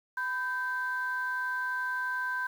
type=tone pair together; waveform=sine; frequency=1000 / 1557.2 Hz; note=B5 / G6; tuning=+21 / -12 cents; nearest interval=minor sixth; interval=767 cents; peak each=-34 / -30 dBFS; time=0.17-2.47 s; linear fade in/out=5 ms; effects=tanh soft clip ceiling -23 dBFS + 9-bit